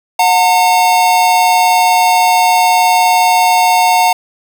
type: tone pair together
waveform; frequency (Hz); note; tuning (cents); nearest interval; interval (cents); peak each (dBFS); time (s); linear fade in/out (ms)
square; 726.3 / 907; F#5 / A#5; -32 / -48; major third; 384; -11; 0.19-4.13; 5
effects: 7-bit